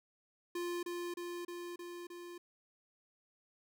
square tone with echo, 349.2 Hz, F4, in tune, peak -37 dBFS, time 0.55-0.83 s, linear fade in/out 5 ms, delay 310 ms, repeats 5, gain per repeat -2 dB, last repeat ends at 2.38 s, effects none

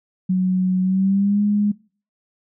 sine tone with pitch glide, 185 to 206.5 Hz, F#3 to G#3, 0 to -10 cents, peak -15 dBFS, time 0.29-1.72 s, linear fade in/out 10 ms, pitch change +190 cents, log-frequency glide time 0.82-1.42 s, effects noise-tail reverb RT60 0.4 s tail -22 dB re dry

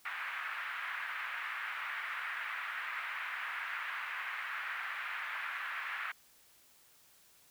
pink band-pass noise, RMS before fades -40 dBFS, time 0.05-6.12 s, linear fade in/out 5 ms, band 1300 to 2200 Hz, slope 24 dB/octave, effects white hiss -64 dBFS RMS until 7.5 s

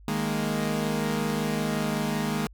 sawtooth chord, D# suspended fourth, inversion none, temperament equal, 155.56 / 207.7 / 233.1 Hz, D#3 / G#3 / A#3, 0 / 0 / 0 cents, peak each -27 / -25 / -26 dBFS, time 0.08-2.47 s, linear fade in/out 2 ms, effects added 50 Hz sine -47 dBFS peak until 2.53 s

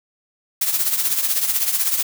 blue noise with tremolo, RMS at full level -17 dBFS, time 0.61-2.03 s, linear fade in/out 5 ms, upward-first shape triangle, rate 16 Hz, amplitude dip 70%, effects none

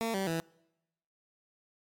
15% pulse tone with pitch steps, 227.3 / 193.36 / 164.48 Hz, A#3 / G3 / E3, -43 / -23 / -4 cents, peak -24 dBFS, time 0.01-0.4 s, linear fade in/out 0 ms, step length 130 ms, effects noise-tail reverb RT60 0.9 s tail -25 dB re dry + MP3 96 kbps

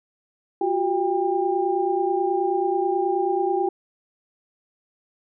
sine tone cluster, 353.3 / 382.6 / 799 Hz, F4 / G4 / G5, +20 / -42 / +33 cents, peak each -24 dBFS, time 0.61-3.69 s, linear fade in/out 5 ms, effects none

